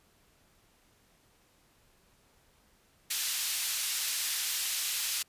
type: high-pass noise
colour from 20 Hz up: pink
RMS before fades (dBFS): -32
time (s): 3.1-5.23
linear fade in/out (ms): 10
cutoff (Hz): 3100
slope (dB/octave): 12
effects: pink hiss -66 dBFS RMS until 5.28 s + resampled to 32000 Hz